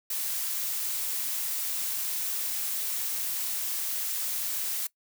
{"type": "noise", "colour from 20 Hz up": "blue", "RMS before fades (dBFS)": -31, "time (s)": [0.1, 4.87], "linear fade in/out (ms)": 5, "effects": ["noise-tail reverb RT60 0.1 s tail -21 dB re dry"]}